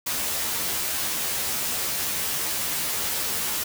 white noise with comb filter, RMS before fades -27 dBFS, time 0.06-3.64 s, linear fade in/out 10 ms, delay 13 ms, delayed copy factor +0.85, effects none

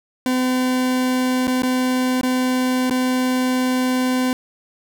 40% pulse tone with dropouts, 254.7 Hz, C4, 46 cents flat, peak -16 dBFS, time 0.26-4.33 s, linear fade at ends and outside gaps 1 ms, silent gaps 1.471-1.478 / 1.621-1.633 / 2.212-2.232 / 2.898-2.908 s, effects none

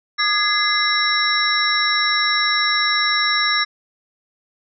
sine tone cluster, 1219 / 1678 / 2065 / 3903 / 5450 Hz, D#6 / G#6 / C7 / B7 / F8, -36 / +17 / -23 / -21 / -43 cents, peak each -22 dBFS, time 0.18-3.65 s, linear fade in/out 20 ms, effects none

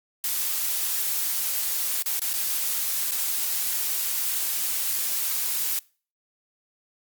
blue noise with dropouts, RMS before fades -26 dBFS, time 0.24-5.79 s, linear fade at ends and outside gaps 2 ms, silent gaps 2.025-2.059 / 2.194-2.217 / 2.333-2.337 / 3.111-3.117 s, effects noise-tail reverb RT60 0.4 s tail -24 dB re dry + Opus 48 kbps

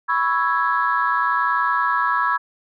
sine chord, C# minor seventh, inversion third, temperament equal, 987.8 / 1108.7 / 1318.5 / 1661.2 Hz, B5 / C#6 / E6 / G#6, 0 / 0 / 0 / 0 cents, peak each -22 dBFS, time 0.08-2.38 s, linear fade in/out 20 ms, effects tanh soft clip ceiling -8 dBFS

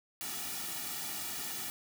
white noise with comb filter, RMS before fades -39 dBFS, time 0.21-1.7 s, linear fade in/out 0 ms, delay 1.9 ms, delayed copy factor -0.75, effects none

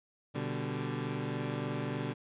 20% pulse chord, G major, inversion first, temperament equal, 123.47 / 146.83 / 196 Hz, B2 / D3 / G3, 0 / 0 / 0 cents, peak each -32 / -32 / -37 dBFS, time 0.34-2.14 s, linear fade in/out 20 ms, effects resampled to 8000 Hz

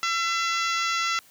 harmonic tone, 674 Hz, E5, 38 cents sharp, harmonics 2 / 3 / 4 / 5 / 6 / 7 / 8 / 9 / 10, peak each -26 / -30 / -32 / -34 / -36 / -37 / -38 / -39 / -40 dBFS, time 0.03-1.19 s, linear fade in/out 0 ms, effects white hiss -55 dBFS RMS until 1.3 s + high-pass 80 Hz 12 dB/octave

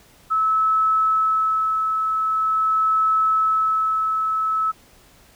sine tone with tremolo, 1300 Hz, E6, 24 cents flat, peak -15 dBFS, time 0.3-4.72 s, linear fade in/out 20 ms, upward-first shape sine, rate 0.44 Hz, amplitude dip 35%, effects pink hiss -52 dBFS RMS until 5.35 s

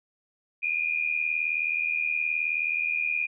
sine tone pair together, 2404 / 2483 Hz, D7 / D#7, +40 / -4 cents, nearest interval minor second, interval 56 cents, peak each -27 / -28 dBFS, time 0.62-3.27 s, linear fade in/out 20 ms, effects none

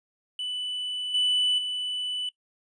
triangle tone with level steps, 2984 Hz, F#7, 14 cents sharp, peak -28 / -20 / -27 dBFS, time 0.39-2.29 s, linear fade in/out 2 ms, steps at 1.14 / 1.58 s, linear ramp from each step 5 ms, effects noise-tail reverb RT60 0.1 s tail -20 dB re dry + resampled to 22050 Hz

